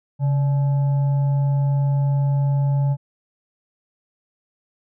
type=tone with frequency modulation; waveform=sine; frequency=138.59 Hz; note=C#3; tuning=in tune; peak=-16 dBFS; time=0.19-2.97 s; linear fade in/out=50 ms; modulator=721 Hz; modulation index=0.2; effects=none